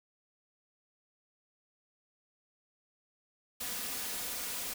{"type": "noise with comb filter", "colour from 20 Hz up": "white", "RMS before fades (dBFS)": -38, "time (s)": [3.6, 4.74], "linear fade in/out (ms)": 10, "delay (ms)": 4.1, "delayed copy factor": 0.5, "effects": []}